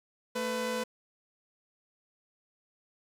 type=tone pair together; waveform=sawtooth; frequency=223.1 / 500.8 Hz; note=A3 / B4; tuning=+24 / +24 cents; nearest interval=octave + major second; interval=1400 cents; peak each=-32 / -28 dBFS; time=0.35-0.84 s; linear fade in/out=10 ms; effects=low-pass 11000 Hz 12 dB/octave + 9-bit